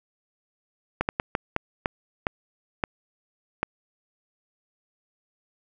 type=slowing click train; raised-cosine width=0.5 ms; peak=-8 dBFS; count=9; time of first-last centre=1.01-3.63 s; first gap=79 ms; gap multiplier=1.39; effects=none